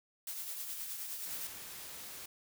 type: noise with tremolo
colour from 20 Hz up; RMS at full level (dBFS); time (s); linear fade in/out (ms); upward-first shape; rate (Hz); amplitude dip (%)
blue; -40; 0.27-1.47; 2; triangle; 9.6; 45
type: noise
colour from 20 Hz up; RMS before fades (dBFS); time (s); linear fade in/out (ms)
white; -47; 1.26-2.26; 5
effects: none